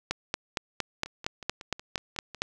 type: two click trains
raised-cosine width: 0.2 ms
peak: -24 / -10 dBFS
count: 8 / 11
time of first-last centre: 1.06-2.347 / 0.11-2.419 s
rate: 5.44 / 4.33 Hz
effects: none